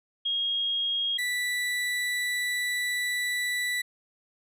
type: tone pair in turn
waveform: sine / 35% pulse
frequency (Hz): 3266 / 1969.1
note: G#7 / B6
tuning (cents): -30 / -6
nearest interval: major sixth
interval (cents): 876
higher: first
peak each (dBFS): -25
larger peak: neither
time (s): 0.25-1.18 / 1.18-3.82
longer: second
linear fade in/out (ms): 10
effects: resampled to 32000 Hz